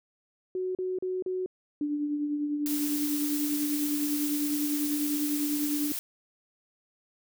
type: tone bursts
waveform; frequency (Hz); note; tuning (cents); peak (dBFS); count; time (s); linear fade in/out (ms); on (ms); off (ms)
sine; 370; F#4; 0; -28; 4; 0.55-1.461; 2; 200; 37
type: tone with tremolo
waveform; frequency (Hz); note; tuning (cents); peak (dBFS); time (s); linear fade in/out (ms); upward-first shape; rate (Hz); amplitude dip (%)
sine; 293.9; D4; +1; -25; 1.81-5.92; 2; triangle; 10; 45
type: noise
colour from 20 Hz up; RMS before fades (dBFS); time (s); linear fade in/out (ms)
blue; -34; 2.66-5.99; 0
effects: none

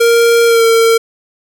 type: tone with pitch glide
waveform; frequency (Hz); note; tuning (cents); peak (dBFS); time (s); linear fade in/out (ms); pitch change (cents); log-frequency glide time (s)
square; 466.2 to 455.8; A#4 to A#4; 0 to -39; -7; 0-0.98; 10; -39; 0.46-0.64
effects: none

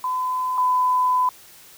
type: tone pair in turn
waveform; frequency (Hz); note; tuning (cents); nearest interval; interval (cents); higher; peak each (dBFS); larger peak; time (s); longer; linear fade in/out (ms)
sine; 1013 / 1005.4; B5 / B5; +44 / +31; unison; 13; first; -21 / -16; second; 0.04-0.58 / 0.58-1.29; second; 2
effects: white hiss -47 dBFS RMS until 1.77 s

